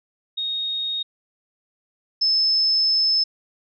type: tone pair in turn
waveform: sine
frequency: 3729 / 5235 Hz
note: A#7 / E8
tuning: 0 / -13 cents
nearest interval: tritone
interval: 587 cents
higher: second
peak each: -23 / -16 dBFS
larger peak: second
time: 0.37-1.03 / 2.21-3.24 s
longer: second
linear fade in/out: 10 ms
effects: none